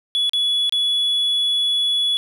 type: tone with dropouts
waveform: sine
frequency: 3400 Hz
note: G#7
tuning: 40 cents sharp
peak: -14 dBFS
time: 0.15-2.17 s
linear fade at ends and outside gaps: 0 ms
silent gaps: 0.295-0.334 / 0.695-0.724 s
effects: tanh soft clip ceiling -15 dBFS + 8-bit